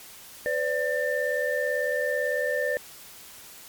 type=tone cluster; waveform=sine; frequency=503 / 581 / 1791 Hz; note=B4 / D5 / A6; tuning=+32 / -19 / +30 cents; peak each=-28 dBFS; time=0.46-2.77 s; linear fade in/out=0 ms; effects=white hiss -46 dBFS RMS until 3.68 s + MP3 96 kbps